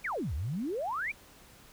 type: exponential two-way sweep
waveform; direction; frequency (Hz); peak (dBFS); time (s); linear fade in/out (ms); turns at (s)
sine; down then up; 2489 to 66 to 2489; -31; 0.04-1.12; 10; 0.34
effects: pink hiss -56 dBFS RMS until 1.72 s